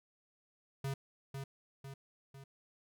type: tone with echo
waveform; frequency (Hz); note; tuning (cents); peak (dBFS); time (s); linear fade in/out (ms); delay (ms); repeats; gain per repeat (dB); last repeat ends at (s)
square; 136.8; C#3; -23; -36; 0.84-0.94; 5; 500; 3; -5; 2.44
effects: none